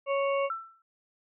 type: harmonic tone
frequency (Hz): 554.4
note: C#5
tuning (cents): 0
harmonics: 1 / 2 / 4 / 5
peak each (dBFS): -26 / -32 / -38 / -40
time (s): 0.06-0.5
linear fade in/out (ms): 50
type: tone with exponential decay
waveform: sine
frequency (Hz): 1336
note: E6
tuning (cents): +23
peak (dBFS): -27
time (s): 0.5-0.82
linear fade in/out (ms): 2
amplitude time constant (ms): 69
effects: none